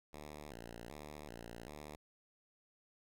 5% pulse tone with vibrato, 65.8 Hz, C2, 10 cents sharp, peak -37 dBFS, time 0.13-1.96 s, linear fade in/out 5 ms, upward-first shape square, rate 1.3 Hz, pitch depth 220 cents each way, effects none

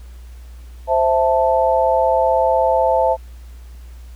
sine chord, A minor, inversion first, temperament equal, 523.3 / 659.3 / 880 Hz, C5 / E5 / A5, 0 / 0 / 0 cents, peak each -17 dBFS, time 0.87-3.17 s, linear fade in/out 50 ms, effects added 60 Hz sine -34 dBFS peak until 4.15 s + pink hiss -52 dBFS RMS until 4.15 s

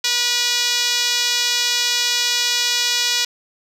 5% pulse tone with band-pass filter, 485 Hz, B4, 31 cents flat, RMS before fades -19 dBFS, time 0.04-3.25 s, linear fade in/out 5 ms, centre 4800 Hz, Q 0.85, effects none

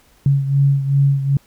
sine beating tone pair, 138.59 / 141.19 Hz, C#3 / C#3, 0 / +32 cents, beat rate 2.6 Hz, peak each -13 / -19 dBFS, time 0.26-1.37 s, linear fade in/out 2 ms, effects pink hiss -54 dBFS RMS until 1.46 s

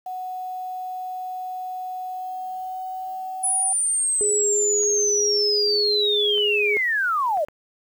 sine tone with pitch glide, 740 to 752.1 Hz, F#5 to F#5, 0 to +28 cents, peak -28 dBFS, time 0.06-3.73 s, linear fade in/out 5 ms, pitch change +28 cents, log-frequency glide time 2.05-3.33 s
sine linear sweep, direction down, 9956 to 554.4 Hz, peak -19 dBFS, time 3.43-7.45 s, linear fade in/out 10 ms
sine tone, 415.3 Hz, G#4, in tune, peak -22 dBFS, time 4.21-6.77 s, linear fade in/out 0 ms
clicks, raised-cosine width 0.5 ms, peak -28 dBFS, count 4, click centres 4.833 / 6.38 / 7.373 / 7.485 s
effects 8-bit

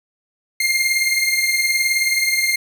sawtooth beating tone pair, 2112 / 2131 Hz, C7 / C7, +16 / +31 cents, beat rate 19 Hz, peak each -14 / -18 dBFS, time 0.6-2.56 s, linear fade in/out 5 ms, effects none

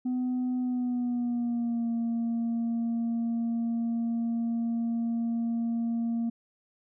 sine tone with pitch glide, 251.3 to 231.8 Hz, B3 to A#3, +30 to -10 cents, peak -24 dBFS, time 0.05-6.3 s, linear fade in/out 10 ms, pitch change -140 cents, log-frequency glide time 0.58-1.9 s, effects tanh soft clip ceiling -25 dBFS

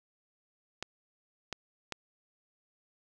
clicks, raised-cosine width 0.2 ms, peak -18 dBFS, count 3, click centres 0.826 / 1.527 / 1.923 s, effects none

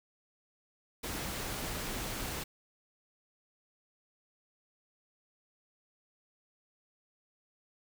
pink noise, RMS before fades -38 dBFS, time 1.03-2.44 s, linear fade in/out 10 ms, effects none

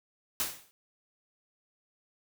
white noise with exponential decay, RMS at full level -28 dBFS, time 0.4-0.71 s, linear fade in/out 0 ms, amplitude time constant 66 ms, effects none

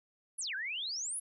sine exponential two-way sweep, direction down then up, 11175 to 1496 to 11175 Hz, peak -35 dBFS, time 0.38-1.2 s, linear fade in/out 10 ms, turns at 0.55 s, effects none

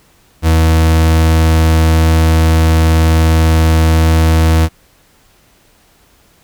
40% pulse tone, 80.5 Hz, E2, 41 cents flat, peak -6 dBFS, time 0.42-4.69 s, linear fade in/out 50 ms, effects pink hiss -50 dBFS RMS until 6.43 s

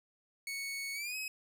sawtooth tone with pitch glide, 2217 to 2547 Hz, C#7 to D#7, 0 to +40 cents, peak -34 dBFS, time 0.47-1.28 s, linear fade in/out 2 ms, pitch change +240 cents, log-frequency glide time 0.94-1.16 s, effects none

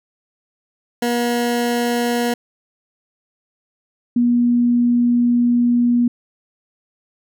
20% pulse / sine tone pair in turn, 239.3 / 240.8 Hz, A#3 / B3, +46 / -44 cents, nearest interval unison, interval 10 cents, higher second, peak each -12 dBFS, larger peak neither, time 1.02-2.34 / 4.16-6.08 s, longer second, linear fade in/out 5 ms, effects none

